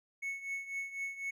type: tone with tremolo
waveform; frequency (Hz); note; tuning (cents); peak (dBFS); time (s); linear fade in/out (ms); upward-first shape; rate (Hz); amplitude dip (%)
triangle; 2206; C#7; -9; -32; 0.22-1.31; 10; triangle; 4; 80
effects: none